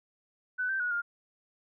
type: tone with pitch steps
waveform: sine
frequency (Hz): 1499 / 1559 / 1459 / 1409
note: F#6 / G6 / F#6 / F6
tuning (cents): +22 / -10 / -25 / +15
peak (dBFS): -28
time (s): 0.58-1.02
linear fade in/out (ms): 20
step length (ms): 110
effects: none